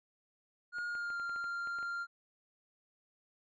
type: tone with pitch glide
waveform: triangle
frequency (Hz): 1430 to 1391.7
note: F6 to F6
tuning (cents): +41 to -6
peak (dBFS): -34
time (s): 0.72-2.07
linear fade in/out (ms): 50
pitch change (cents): -47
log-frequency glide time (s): 0.86-1.2
type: clicks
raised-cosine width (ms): 0.5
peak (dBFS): -37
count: 10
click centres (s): 0.785 / 0.952 / 1.103 / 1.198 / 1.295 / 1.361 / 1.442 / 1.673 / 1.787 / 1.828
effects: resampled to 16000 Hz